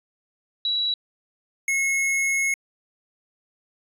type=tone pair in turn; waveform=sine / square; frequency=3910 / 2175 Hz; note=B7 / C#7; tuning=-18 / -33 cents; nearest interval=minor seventh; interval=1015 cents; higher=first; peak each=-21 dBFS; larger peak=neither; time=0.65-0.94 / 1.68-2.54 s; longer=second; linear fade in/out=2 ms; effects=resampled to 32000 Hz